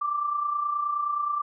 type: tone with amplitude modulation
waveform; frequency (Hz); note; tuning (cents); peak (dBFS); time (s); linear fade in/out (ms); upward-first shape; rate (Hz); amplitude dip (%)
sine; 1174.7; D6; 0; -22; 0.01-1.42; 10; sine; 29.5; 55
effects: none